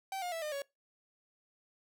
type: tone with pitch steps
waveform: 45% pulse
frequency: 773 / 713 / 657.6 / 606.5 / 559.4 Hz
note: G5 / F5 / E5 / D#5 / C#5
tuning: -24 / +36 / -4 / -44 / +16 cents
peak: -36 dBFS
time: 0.12-0.62 s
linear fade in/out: 2 ms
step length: 100 ms
effects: noise-tail reverb RT60 0.2 s tail -22 dB re dry